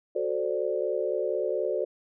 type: chord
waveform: sine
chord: D dominant seventh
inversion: first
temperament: equal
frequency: 370 / 440 / 523.3 / 587.3 Hz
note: F#4 / A4 / C5 / D5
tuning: 0 / 0 / 0 / 0 cents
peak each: -31 dBFS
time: 0.15-1.85 s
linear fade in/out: 10 ms
effects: none